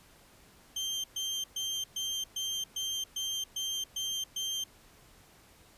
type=tone bursts; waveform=30% pulse; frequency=3152 Hz; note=G7; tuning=9 cents sharp; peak=-29 dBFS; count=10; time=0.76-4.64 s; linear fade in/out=5 ms; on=280 ms; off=120 ms; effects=pink hiss -59 dBFS RMS until 5.77 s + resampled to 32000 Hz